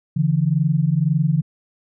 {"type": "tone pair together", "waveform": "sine", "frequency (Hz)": [143.5, 165.44], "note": ["D3", "E3"], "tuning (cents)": [-40, 7], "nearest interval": "major second", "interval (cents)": 247, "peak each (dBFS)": -18, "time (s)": [0.16, 1.42], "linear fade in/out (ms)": 10, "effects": []}